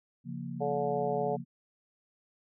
sine chord, Bb minor, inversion first, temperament equal, 138.59 / 174.61 / 233.1 Hz, Db3 / F3 / Bb3, 0 / 0 / 0 cents, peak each -40 dBFS, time 0.24-1.45 s, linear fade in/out 50 ms
harmonic tone, 143.7 Hz, D3, 37 cents flat, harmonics 3 / 4 / 5 / 6, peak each -32 / -34 / -33 / -42 dBFS, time 0.6-1.37 s, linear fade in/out 20 ms
effects none

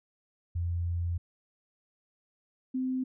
sine tone pair in turn, 86.1 / 258 Hz, F2 / C4, -24 / -24 cents, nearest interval octave + perfect fifth, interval 1900 cents, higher second, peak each -28 dBFS, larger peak neither, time 0.55-1.18 / 2.74-3.04 s, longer first, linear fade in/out 10 ms, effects none

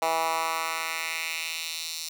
10% pulse tone with high-pass filter sweep, 162.8 Hz, E3, 21 cents flat, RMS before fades -30 dBFS, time 0.02-2.09 s, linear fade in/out 2 ms, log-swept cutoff 730 to 4800 Hz, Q 1.8, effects none

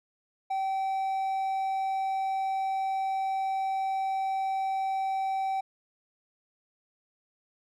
triangle tone, 771 Hz, G5, 29 cents flat, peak -25 dBFS, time 0.5-5.61 s, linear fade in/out 10 ms, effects none

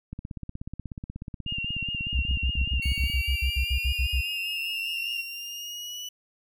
click train, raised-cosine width 5 ms, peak -23 dBFS, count 50, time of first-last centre 0.13-3.1 s, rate 16.5 Hz
sine tone with vibrato, 2794 Hz, F7, in tune, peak -29 dBFS, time 1.46-5.22 s, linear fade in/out 20 ms, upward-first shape sine, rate 5 Hz, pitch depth 33 cents each way
sine tone bursts, 65.2 Hz, C2, 5 cents flat, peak -22 dBFS, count 15, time 2.14-4.212 s, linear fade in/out 10 ms, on 84 ms, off 58 ms
30% pulse exponential sweep, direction up, 2217 to 2971 Hz, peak -32 dBFS, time 2.82-6.09 s, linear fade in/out 5 ms
effects none

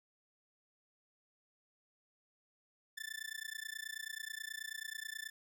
sawtooth tone with amplitude modulation, 1760 Hz, A6, in tune, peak -35 dBFS, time 2.97-5.3 s, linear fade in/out 10 ms, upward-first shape sine, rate 29.3 Hz, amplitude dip 100%, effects none

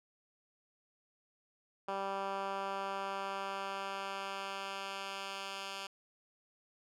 10% pulse tone with band-pass filter sweep, 195.6 Hz, G3, 4 cents flat, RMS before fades -40 dBFS, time 1.88-5.87 s, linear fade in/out 5 ms, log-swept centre 900 to 3300 Hz, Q 0.83, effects none

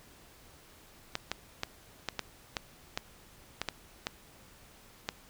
clicks, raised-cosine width 0.2 ms, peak -14 dBFS, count 11, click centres 1.154 / 1.316 / 1.634 / 2.087 / 2.193 / 2.568 / 2.975 / 3.616 / 3.687 / 4.069 / 5.089 s, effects pink hiss -57 dBFS RMS until 5.29 s

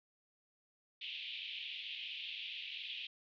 white band-pass noise, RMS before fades -45 dBFS, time 1.01-3.07 s, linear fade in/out 5 ms, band 2500 to 3500 Hz, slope 48 dB/octave, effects none

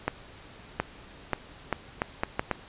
accelerating click train, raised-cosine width 0.5 ms, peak -10 dBFS, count 8, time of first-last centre 0.08-2.513 s, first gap 720 ms, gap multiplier 0.74, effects pink hiss -49 dBFS RMS until 2.68 s + resampled to 8000 Hz

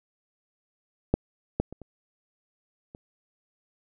clicks, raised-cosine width 2 ms, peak -7 / -10 / -26 / -29 / -29 dBFS, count 5, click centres 1.14 / 1.6 / 1.726 / 1.817 / 2.949 s, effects none

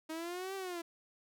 sawtooth linear two-way sweep, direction up then down, 313.1 to 392 to 332.4 Hz, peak -35 dBFS, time 0.09-0.82 s, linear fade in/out 10 ms, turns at 0.55 s, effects none

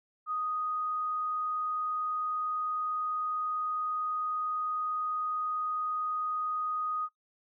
sine tone, 1244.5 Hz, D#6, in tune, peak -30 dBFS, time 0.26-7.09 s, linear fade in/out 50 ms, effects noise-tail reverb RT60 0.1 s tail -17 dB re dry

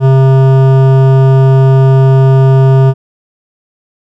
sine tone with hard clipping, 133.3 Hz, C3, 33 cents sharp, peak -5 dBFS, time 0-2.94 s, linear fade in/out 50 ms, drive 14 dB, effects none

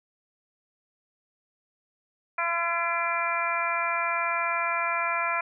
harmonic tone, 339.3 Hz, F4, 50 cents flat, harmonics 2 / 3 / 4 / 5 / 6 / 7, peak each -33 / -30 / -30 / -35 / -36 / -30 dBFS, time 2.38-5.41 s, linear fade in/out 5 ms, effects none

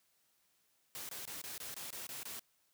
white noise bursts, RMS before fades -45 dBFS, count 9, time 0.95-2.394 s, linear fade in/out 0 ms, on 140 ms, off 23 ms, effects white hiss -75 dBFS RMS until 2.73 s + high-pass 60 Hz 12 dB/octave

